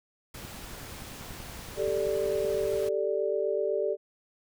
pink noise, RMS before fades -43 dBFS, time 0.34-2.89 s, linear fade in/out 5 ms
click train, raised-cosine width 5 ms, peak -33 dBFS, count 25, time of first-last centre 0.45-2.736 s, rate 10.5 Hz
sine chord, G suspended second, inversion none, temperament equal, 392 / 440 / 587.3 Hz, G4 / A4 / D5, 0 / 0 / 0 cents, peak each -30 dBFS, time 1.76-3.97 s, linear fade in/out 50 ms
effects none

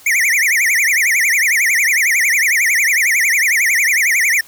square tone with vibrato, 2083 Hz, C7, 8 cents flat, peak -12 dBFS, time 0.06-4.41 s, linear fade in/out 5 ms, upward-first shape triangle, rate 11 Hz, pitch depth 290 cents each way, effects white hiss -43 dBFS RMS until 4.47 s

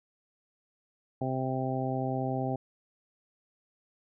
harmonic tone, 130.7 Hz, C3, 1 cent flat, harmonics 1 / 2 / 3 / 4 / 5 / 6, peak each -33 / -34 / -38 / -39 / -37 / -36 dBFS, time 1.21-2.56 s, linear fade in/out 5 ms, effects none

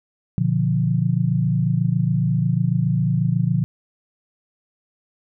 sine chord, B diminished, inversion none, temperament equal with one note detuned, 120.37 / 146.83 / 174.61 Hz, B2 / D3 / F3, -44 / 0 / 0 cents, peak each -21 dBFS, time 0.38-3.64 s, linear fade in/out 0 ms, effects none

